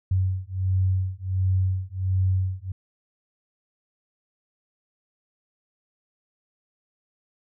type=beating tone pair; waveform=sine; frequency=93.1 / 94.5 Hz; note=F#2 / F#2; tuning=+11 / +37 cents; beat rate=1.4 Hz; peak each=-24 dBFS; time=0.11-2.72 s; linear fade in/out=5 ms; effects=none